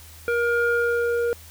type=tone with low-pass filter sweep; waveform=square; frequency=473 Hz; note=A#4; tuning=25 cents sharp; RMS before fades=-22 dBFS; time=0.28-1.33 s; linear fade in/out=0 ms; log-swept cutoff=1800 to 990 Hz; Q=3.4; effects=added 80 Hz sine -45 dBFS peak until 1.5 s + white hiss -47 dBFS RMS until 1.5 s